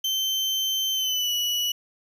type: tone with pitch glide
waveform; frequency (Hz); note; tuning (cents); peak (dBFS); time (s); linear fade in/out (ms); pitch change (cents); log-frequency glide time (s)
35% pulse; 3100 to 2941; G7 to F#7; -20 to -11; -21; 0.04-1.72; 5; -91; 0.93-1.32
effects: none